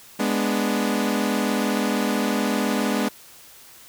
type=chord; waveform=sawtooth; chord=G# diminished; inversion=none; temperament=equal; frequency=207.7 / 246.9 / 293.7 Hz; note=G#3 / B3 / D4; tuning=0 / 0 / 0 cents; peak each=-20 / -21 / -23 dBFS; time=0.19-3.09 s; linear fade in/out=10 ms; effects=white hiss -47 dBFS RMS until 3.88 s